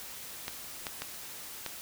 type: clicks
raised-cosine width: 0.2 ms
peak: -17 dBFS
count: 4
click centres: 0.481 / 0.868 / 1.02 / 1.663 s
effects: white hiss -44 dBFS RMS until 1.81 s